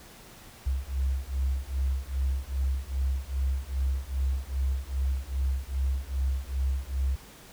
sine beating tone pair, 65.41 / 67.91 Hz, C2 / C#2, 0 / -35 cents, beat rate 2.5 Hz, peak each -29 dBFS, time 0.66-7.16 s, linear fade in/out 10 ms, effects pink hiss -50 dBFS RMS until 7.52 s

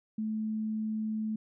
sine tone, 217.3 Hz, A3, 21 cents flat, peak -30 dBFS, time 0.18-1.36 s, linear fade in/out 5 ms, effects none

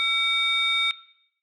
sine tone cluster, 1342 / 2273 / 3679 Hz, E6 / C#7 / A#7, +31 / +43 / -24 cents, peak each -31 / -24 / -23 dBFS, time 0-0.91 s, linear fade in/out 0 ms, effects noise-tail reverb RT60 0.7 s tail -17 dB re dry + tanh soft clip ceiling -14 dBFS

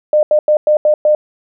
sine tone bursts at uneven times, 605 Hz, D#5, 49 cents flat, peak -7 dBFS, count 6, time 0.13-0.23 / 0.31-0.39 / 0.48-0.57 / 0.67-0.77 / 0.85-0.94 / 1.05-1.15 s, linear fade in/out 2 ms, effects none

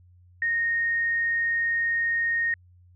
sine tone, 1855 Hz, A#6, 9 cents flat, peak -22 dBFS, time 0.42-2.54 s, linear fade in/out 2 ms, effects added 89 Hz sine -52 dBFS peak until 2.95 s

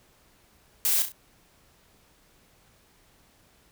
blue noise with echo, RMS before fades -24 dBFS, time 0.85-1.02 s, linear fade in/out 0 ms, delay 33 ms, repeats 3, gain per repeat -7 dB, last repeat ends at 1.119 s, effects pink hiss -61 dBFS RMS until 3.71 s

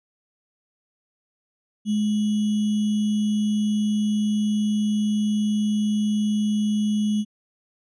sine tone with sample-and-hold, 210.6 Hz, G#3, 24 cents sharp, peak -19 dBFS, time 1.85-7.25 s, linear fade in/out 50 ms, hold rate 3150 Hz, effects resampled to 22050 Hz

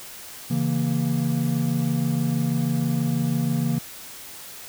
triangle chord, A# diminished, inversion first, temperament equal, 138.59 / 164.81 / 233.1 Hz, C#3 / E3 / A#3, 0 / 0 / 0 cents, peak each -23 / -23 / -23 dBFS, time 0.5-3.79 s, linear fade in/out 10 ms, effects white hiss -40 dBFS RMS until 4.68 s

